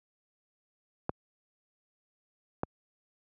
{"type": "clicks", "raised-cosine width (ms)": 1, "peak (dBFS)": -15, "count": 2, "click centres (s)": [1.094, 2.634], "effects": ["high-pass 80 Hz 12 dB/octave"]}